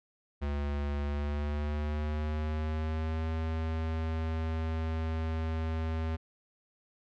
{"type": "tone with pitch glide", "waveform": "square", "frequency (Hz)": [72, 80.35], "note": ["D2", "E2"], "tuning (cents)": [-34, -44], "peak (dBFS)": -31, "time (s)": [0.41, 6.17], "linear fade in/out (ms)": 20, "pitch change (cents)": 190, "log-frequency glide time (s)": [1.03, 3.29], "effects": ["low-pass 3000 Hz 12 dB/octave"]}